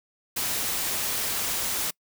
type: noise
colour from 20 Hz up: white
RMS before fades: -28 dBFS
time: 0.36-1.91 s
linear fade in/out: 10 ms
effects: noise-tail reverb RT60 0.1 s tail -26 dB re dry